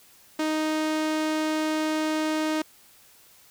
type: tone with low-pass filter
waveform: sawtooth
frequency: 311.1 Hz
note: D#4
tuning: in tune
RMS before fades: -26 dBFS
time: 0.39-2.62 s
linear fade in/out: 5 ms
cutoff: 9200 Hz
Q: 0.59
effects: white hiss -55 dBFS RMS until 3.5 s